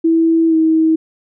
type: tone with pitch glide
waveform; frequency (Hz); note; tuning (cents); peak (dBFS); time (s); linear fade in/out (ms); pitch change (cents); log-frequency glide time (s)
sine; 327.7 to 319.8; E4 to D#4; -10 to +48; -9; 0.04-0.96; 10; -42; 0.48-0.55
effects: none